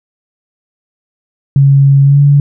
sine tone with pitch glide, 138.59 to 142.73 Hz, C#3 to D3, 0 to -49 cents, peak -3 dBFS, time 1.56-2.4 s, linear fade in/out 2 ms, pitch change +51 cents, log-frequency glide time 2.03-2.2 s, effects none

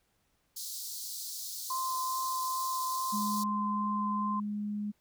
pink high-pass noise, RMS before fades -40 dBFS, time 0.56-3.44 s, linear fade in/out 10 ms, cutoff 4100 Hz, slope 48 dB/octave
sine tone with vibrato, 1037 Hz, C6, 16 cents flat, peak -31 dBFS, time 1.7-4.4 s, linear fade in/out 5 ms, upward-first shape sine, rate 2.4 Hz, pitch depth 9 cents each way
sine tone, 207.7 Hz, G#3, in tune, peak -32 dBFS, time 3.12-4.92 s, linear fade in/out 20 ms
effects pink hiss -74 dBFS RMS until 5 s

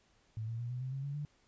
sine tone with pitch steps, 110 / 114.67 / 119.54 / 124.62 / 129.91 / 135.43 / 141.18 / 147.17 Hz, A2 / A#2 / A#2 / B2 / C3 / C#3 / C#3 / D3, 0 / -28 / +44 / +16 / -12 / -40 / +32 / +4 cents, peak -36 dBFS, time 0.37-1.25 s, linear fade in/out 0 ms, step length 110 ms, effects pink hiss -70 dBFS RMS until 1.47 s + resampled to 16000 Hz

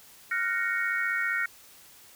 sine chord, Gb major seventh, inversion third, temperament equal with one note detuned, 1396.9 / 1492 / 1864.7 / 2217 Hz, F6 / Gb6 / Bb6 / Db7, 0 / +14 / 0 / 0 cents, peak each -31 / -33 / -29 / -33 dBFS, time 0.31-1.46 s, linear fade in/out 5 ms, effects white hiss -53 dBFS RMS until 2.15 s

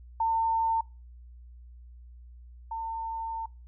sine tone pair in turn, 903 / 903 Hz, A5 / A5, +45 / +45 cents, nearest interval unison, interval 0 cents, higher neither, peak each -23 / -31 dBFS, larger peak first, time 0.2-0.81 / 2.71-3.46 s, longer second, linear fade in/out 5 ms, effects noise-tail reverb RT60 0.3 s tail -25 dB re dry + added 60 Hz sine -46 dBFS peak until 3.67 s

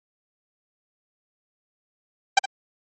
sawtooth tone with echo, 784 Hz, G5, in tune, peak -8 dBFS, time 2.37-2.39 s, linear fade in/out 5 ms, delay 67 ms, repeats 1, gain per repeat -12 dB, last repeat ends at 2.457 s, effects MP3 32 kbps

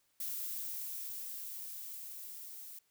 violet noise with level ramp, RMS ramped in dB -39 to -49 dBFS, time 0.2-2.79 s, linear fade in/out 5 ms, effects white hiss -75 dBFS RMS until 2.9 s

